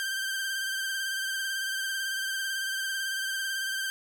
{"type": "tone with vibrato", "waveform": "sawtooth", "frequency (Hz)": 1569, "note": "G6", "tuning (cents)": 1, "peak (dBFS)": -26, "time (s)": [0, 3.9], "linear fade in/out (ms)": 0, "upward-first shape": "sine", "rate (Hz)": 18, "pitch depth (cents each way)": 33, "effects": []}